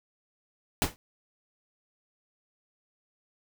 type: noise with exponential decay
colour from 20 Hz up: pink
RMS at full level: -21 dBFS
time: 0.82-0.96 s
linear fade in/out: 0 ms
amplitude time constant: 29 ms
effects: none